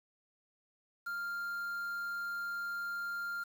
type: tone with quantisation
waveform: triangle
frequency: 1396.9 Hz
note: F6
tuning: in tune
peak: -34 dBFS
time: 1.06-3.44 s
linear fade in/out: 10 ms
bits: 9
effects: none